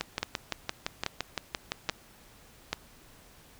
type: two click trains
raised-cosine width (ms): 0.2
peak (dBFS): -12 / -11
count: 12 / 4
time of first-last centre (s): 0.01-1.89 / 0.23-2.73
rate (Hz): 5.85 / 1.2
effects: pink hiss -56 dBFS RMS until 3.59 s